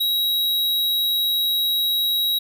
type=tone; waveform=square; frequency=3843 Hz; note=B7; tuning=48 cents flat; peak=-19 dBFS; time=0-2.39 s; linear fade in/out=10 ms; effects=none